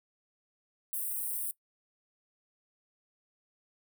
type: high-pass noise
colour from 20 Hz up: white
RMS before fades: -35 dBFS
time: 0.93-1.51 s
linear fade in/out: 0 ms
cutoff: 8500 Hz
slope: 96 dB/octave
effects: noise-tail reverb RT60 0.1 s tail -20 dB re dry